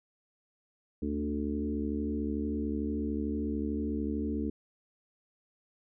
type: harmonic tone with a mistuned harmonic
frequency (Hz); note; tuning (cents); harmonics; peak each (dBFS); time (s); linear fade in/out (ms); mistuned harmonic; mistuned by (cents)
73.42; D2; 0; 1 / 3 / 4 / 5 / 6; -37 / -34 / -34 / -41 / -41; 1.02-4.5; 5; 3; +18
effects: none